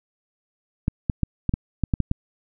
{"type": "clicks", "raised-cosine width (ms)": 5, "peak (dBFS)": -8, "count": 9, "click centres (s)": [0.881, 1.098, 1.233, 1.493, 1.539, 1.837, 1.938, 2.003, 2.114], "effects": []}